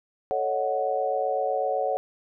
sine chord, D# half-diminished seventh, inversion second, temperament equal, 440 / 554.4 / 622.3 / 740 Hz, A4 / C#5 / D#5 / F#5, 0 / 0 / 0 / 0 cents, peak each -31 / -27 / -33 / -27 dBFS, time 0.31-1.97 s, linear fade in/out 0 ms, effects none

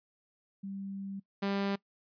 sine / sawtooth tone pair in turn, 196 / 198.39 Hz, G3 / G3, 0 / +21 cents, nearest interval unison, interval 21 cents, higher second, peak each -37 / -26 dBFS, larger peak second, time 0.63-1.2 / 1.42-1.76 s, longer first, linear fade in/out 10 ms, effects noise-tail reverb RT60 0.1 s tail -22 dB re dry + resampled to 11025 Hz

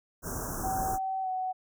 pink band-stop noise, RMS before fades -35 dBFS, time 0.22-0.99 s, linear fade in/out 50 ms, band 1600 to 5600 Hz, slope 96 dB/octave
sine tone with pitch glide, 764 to 746.6 Hz, G5 to F#5, -45 to +15 cents, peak -29 dBFS, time 0.63-1.53 s, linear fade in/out 20 ms, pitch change -40 cents, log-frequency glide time 1.22-1.28 s
effects none

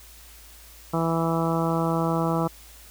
harmonic tone, 164.81 Hz, E3, in tune, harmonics 1 / 2 / 3 / 4 / 5 / 6 / 7 / 8, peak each -25 / -28 / -30 / -31 / -32 / -33 / -33 / -34 dBFS, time 0.93-2.48 s, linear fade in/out 10 ms, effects added 56 Hz sine -49 dBFS peak until 2.9 s + white hiss -49 dBFS RMS until 2.9 s

